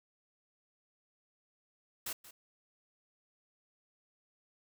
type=noise with echo; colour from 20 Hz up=white; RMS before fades=-39 dBFS; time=2.06-2.13 s; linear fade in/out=5 ms; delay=180 ms; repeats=1; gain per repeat=-15 dB; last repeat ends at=2.31 s; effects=none